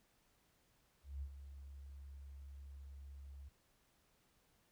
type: tone with ADSR envelope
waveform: sine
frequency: 69.3 Hz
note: C#2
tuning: in tune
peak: -40 dBFS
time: 1.03-3.49 s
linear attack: 190 ms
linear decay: 65 ms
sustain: -10 dB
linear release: 10 ms
effects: pink hiss -75 dBFS RMS until 4.71 s